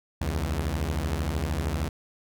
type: beating tone pair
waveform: sawtooth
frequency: 68.8 / 81.8 Hz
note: C#2 / E2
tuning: -12 / -13 cents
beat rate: 13 Hz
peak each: -25 dBFS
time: 0.21-1.89 s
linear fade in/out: 5 ms
effects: none